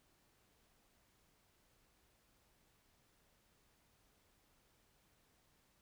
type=silence; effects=pink hiss -74 dBFS RMS until 5.81 s